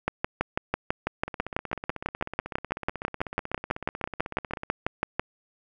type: two click trains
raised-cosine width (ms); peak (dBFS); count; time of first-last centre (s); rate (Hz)
0.5; -19 / -9; 55 / 32; 1.28-4.634 / 0.08-5.196; 16.1 / 6.06
effects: none